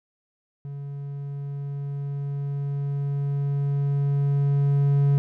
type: tone with level ramp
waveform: triangle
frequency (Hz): 141.1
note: C#3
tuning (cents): +31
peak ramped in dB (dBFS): -30 to -14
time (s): 0.65-5.18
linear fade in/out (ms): 0
effects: none